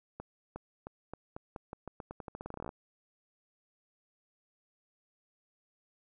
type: accelerating click train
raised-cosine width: 1 ms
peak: -27 dBFS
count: 24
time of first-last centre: 0.2-2.691 s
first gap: 360 ms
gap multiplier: 0.86
effects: none